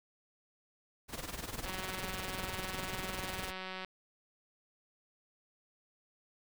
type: noise with tremolo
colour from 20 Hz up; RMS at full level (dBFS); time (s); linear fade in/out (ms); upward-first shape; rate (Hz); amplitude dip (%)
pink; -39; 1.08-3.53; 50; sine; 20; 75
type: click train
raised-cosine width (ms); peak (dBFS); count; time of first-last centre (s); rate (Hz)
0.3; -26; 410; 1.66-3.847; 187
effects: none